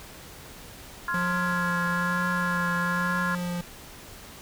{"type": "chord", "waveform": "sine", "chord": "F minor", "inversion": "second", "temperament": "just", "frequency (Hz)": [1047.7, 1396.9, 1676.3], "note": ["C6", "F6", "Ab6"], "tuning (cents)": [2, 0, 16], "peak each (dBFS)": -30, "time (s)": [1.08, 3.35], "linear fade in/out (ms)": 2}
{"type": "tone with vibrato", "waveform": "square", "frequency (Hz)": 177, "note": "F3", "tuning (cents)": 23, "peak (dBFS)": -29, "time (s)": [1.14, 3.61], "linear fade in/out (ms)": 2, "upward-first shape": "triangle", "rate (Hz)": 1.1, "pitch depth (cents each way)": 28}
{"effects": ["pink hiss -45 dBFS RMS until 4.41 s"]}